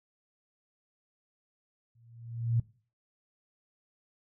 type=tone with exponential growth; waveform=sine; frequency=116.54 Hz; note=A#2; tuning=in tune; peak=-22 dBFS; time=1.95-2.6 s; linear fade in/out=5 ms; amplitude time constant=140 ms; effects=noise-tail reverb RT60 0.4 s tail -20 dB re dry